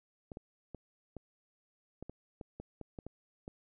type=clicks; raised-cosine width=2 ms; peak=-30 dBFS; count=12; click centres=0.318 / 0.371 / 0.747 / 1.167 / 2.026 / 2.096 / 2.412 / 2.6 / 2.813 / 2.988 / 3.066 / 3.479 s; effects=none